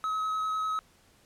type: tone with vibrato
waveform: triangle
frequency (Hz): 1279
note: D#6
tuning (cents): +47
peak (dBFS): -26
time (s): 0.04-0.79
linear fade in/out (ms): 0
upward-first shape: triangle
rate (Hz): 10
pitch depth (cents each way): 11
effects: pink hiss -62 dBFS RMS until 1.25 s + low-pass 12000 Hz 12 dB/octave